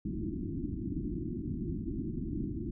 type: low-pass noise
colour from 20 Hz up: white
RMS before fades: -36 dBFS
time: 0.05-2.71 s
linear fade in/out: 5 ms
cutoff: 350 Hz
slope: 96 dB/octave
effects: none